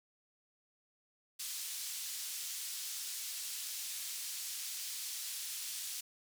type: band-pass noise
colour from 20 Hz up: pink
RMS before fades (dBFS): -42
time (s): 1.39-6.01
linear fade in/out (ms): 10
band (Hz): 4500 to 15000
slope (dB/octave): 12
effects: none